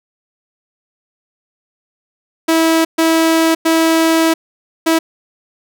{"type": "tone bursts at uneven times", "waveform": "sawtooth", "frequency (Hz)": 325.3, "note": "E4", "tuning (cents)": -23, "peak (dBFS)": -6, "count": 4, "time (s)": [[2.48, 2.85], [2.98, 3.55], [3.65, 4.34], [4.86, 4.99]], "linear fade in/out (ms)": 10, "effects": []}